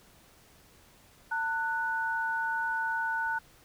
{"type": "tone pair together", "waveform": "sine", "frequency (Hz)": [900.6, 1479], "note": ["A5", "F#6"], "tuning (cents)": [40, -1], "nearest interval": "major sixth", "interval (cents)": 859, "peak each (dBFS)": [-32, -30], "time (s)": [1.31, 3.39], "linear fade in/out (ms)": 10, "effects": ["pink hiss -59 dBFS RMS until 3.64 s"]}